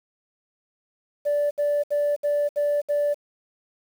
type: tone bursts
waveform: sine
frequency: 583 Hz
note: D5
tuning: 13 cents flat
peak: -18 dBFS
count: 6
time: 1.25-3.145 s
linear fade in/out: 20 ms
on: 260 ms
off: 67 ms
effects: tanh soft clip ceiling -17 dBFS + 8-bit